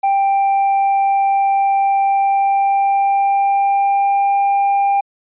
triangle tone with pitch glide, 788 to 797.2 Hz, G5 to G5, +9 to +29 cents, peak -10 dBFS, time 0.03-5.01 s, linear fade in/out 10 ms, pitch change +20 cents, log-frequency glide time 2.08-4.37 s, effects resampled to 8000 Hz

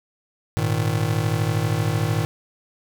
square chord, Ab suspended second, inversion none, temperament just, 103.83 / 116.8 / 155.74 Hz, Ab2 / Bb2 / Eb3, 0 / +4 / +2 cents, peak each -25 dBFS, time 0.57-2.25 s, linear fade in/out 0 ms, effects none

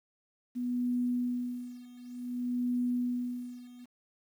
sine tone with tremolo, 245.8 Hz, B3, 8 cents flat, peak -27 dBFS, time 0.55-3.86 s, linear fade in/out 20 ms, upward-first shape sine, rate 0.55 Hz, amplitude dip 90%, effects 10-bit

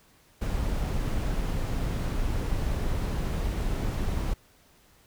brown noise, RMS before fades -28 dBFS, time 0.41-4.34 s, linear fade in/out 10 ms, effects pink hiss -60 dBFS RMS until 5.06 s

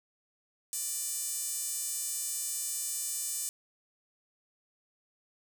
sawtooth tone with high-pass filter, 595 Hz, D5, 22 cents sharp, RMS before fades -35 dBFS, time 0.73-3.49 s, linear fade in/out 0 ms, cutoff 7800 Hz, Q 2.5, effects none

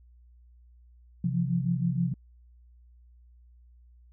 sine tone cluster, 132.2 / 169.9 / 176.3 Hz, C3 / F3 / F3, +18 / -47 / +17 cents, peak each -29 dBFS, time 1.24-2.14 s, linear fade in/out 5 ms, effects added 60 Hz sine -53 dBFS peak until 4.12 s

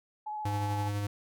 sine tone with vibrato, 850 Hz, G#5, 40 cents sharp, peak -34 dBFS, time 0.26-0.89 s, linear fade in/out 10 ms, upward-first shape sine, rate 15 Hz, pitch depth 16 cents each way
square tone with tremolo, 102.2 Hz, G#2, 27 cents flat, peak -30 dBFS, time 0.45-1.07 s, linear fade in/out 5 ms, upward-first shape sine, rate 12 Hz, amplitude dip 25%
effects none

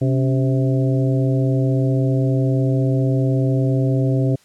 harmonic tone with a mistuned harmonic, 130.8 Hz, C3, in tune, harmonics 1 / 2 / 3 / 4 / 5, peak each -16 / -22 / -26 / -28 / -30 dBFS, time 0.01-4.36 s, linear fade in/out 10 ms, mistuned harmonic 2, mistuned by +93 cents, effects white hiss -54 dBFS RMS until 4.44 s + low-pass 9000 Hz 12 dB/octave

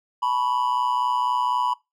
triangle tone with amplitude modulation, 987.8 Hz, B5, in tune, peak -15 dBFS, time 0.22-1.74 s, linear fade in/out 10 ms, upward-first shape sine, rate 124 Hz, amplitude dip 80%, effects noise-tail reverb RT60 0.2 s tail -21 dB re dry

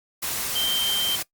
sine tone in noise, 3136 Hz, G7, in tune, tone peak -22 dBFS, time 0.55-1.16 s, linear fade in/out 10 ms, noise white, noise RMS -28 dBFS, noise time 0.22-1.23 s, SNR +3 dB, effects noise-tail reverb RT60 0.1 s tail -20 dB re dry + Opus 48 kbps

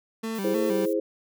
30% pulse tone with vibrato, 209 Hz, G#3, 11 cents sharp, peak -26 dBFS, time 0.23-0.86 s, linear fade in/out 10 ms, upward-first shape square, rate 3.2 Hz, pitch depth 120 cents each way
violet noise, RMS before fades -44 dBFS, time 0.35-0.93 s, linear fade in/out 0 ms
sine chord, E augmented, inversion none, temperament equal, 329.6 / 415.3 / 523.3 Hz, E4 / G#4 / B#4, 0 / 0 / 0 cents, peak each -27 dBFS, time 0.44-1 s, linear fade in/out 5 ms
effects none

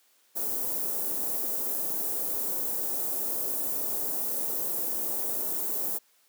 white band-stop noise, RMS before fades -30 dBFS, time 0.35-5.99 s, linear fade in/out 20 ms, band 520 to 14000 Hz, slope 12 dB/octave, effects white hiss -65 dBFS RMS until 6.28 s + high-pass 300 Hz 12 dB/octave

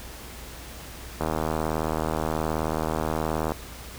click train, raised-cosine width 1 ms, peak -12 dBFS, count 183, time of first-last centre 1.21-3.52 s, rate 78.8 Hz, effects added 60 Hz sine -43 dBFS peak until 3.98 s + pink hiss -42 dBFS RMS until 3.98 s

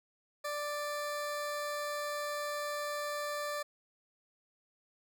20% pulse tone, 588 Hz, D5, 2 cents sharp, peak -30 dBFS, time 0.44-3.63 s, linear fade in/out 10 ms, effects none

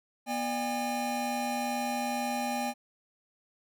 square tone cluster, 242.9 / 594 / 811 Hz, B3 / D5 / G#5, -29 / +20 / -41 cents, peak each -35 / -39 / -33 dBFS, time 0.26-2.74 s, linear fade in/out 50 ms, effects none

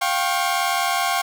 sawtooth tone cluster, 703 / 782 / 1087 Hz, F5 / G5 / C#6, +11 / -4 / -34 cents, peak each -20 dBFS, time 0.01-1.22 s, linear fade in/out 10 ms, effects none

